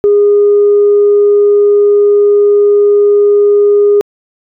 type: tone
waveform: sine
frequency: 410 Hz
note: G#4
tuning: 22 cents flat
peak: -3 dBFS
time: 0.04-4.01 s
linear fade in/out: 0 ms
effects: tanh soft clip ceiling 0 dBFS